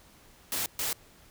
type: noise bursts at uneven times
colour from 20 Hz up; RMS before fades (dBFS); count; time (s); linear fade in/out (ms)
white; -31; 2; 0.52-0.66 / 0.79-0.93; 2
effects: pink hiss -57 dBFS RMS until 1.3 s